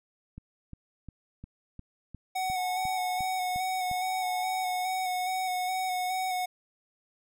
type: click train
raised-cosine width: 5 ms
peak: -30 dBFS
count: 11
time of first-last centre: 0.38-3.914 s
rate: 2.83 Hz
type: tone with vibrato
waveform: square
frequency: 740 Hz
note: F#5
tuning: in tune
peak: -29 dBFS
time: 2.35-6.46 s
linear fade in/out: 10 ms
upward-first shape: square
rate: 2.4 Hz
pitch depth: 20 cents each way
type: tone with tremolo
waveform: sine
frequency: 850 Hz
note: G#5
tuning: 40 cents sharp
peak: -38 dBFS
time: 2.57-5.18 s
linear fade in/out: 10 ms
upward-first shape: triangle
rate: 0.68 Hz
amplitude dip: 95%
effects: none